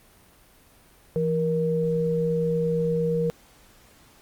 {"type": "tone pair together", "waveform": "sine", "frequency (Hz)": [166.67, 471.4], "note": ["E3", "A#4"], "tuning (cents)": [19, 19], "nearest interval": "octave + tritone", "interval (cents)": 1800, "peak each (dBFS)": [-25, -23], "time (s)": [1.16, 3.3], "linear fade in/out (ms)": 0, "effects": ["pink hiss -55 dBFS RMS until 4.21 s", "Opus 32 kbps"]}